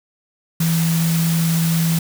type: tone in noise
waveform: sine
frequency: 164.81 Hz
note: E3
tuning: in tune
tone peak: -15 dBFS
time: 0.6-1.99 s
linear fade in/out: 5 ms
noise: white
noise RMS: -26 dBFS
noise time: 0.6-1.99 s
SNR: +8 dB
effects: none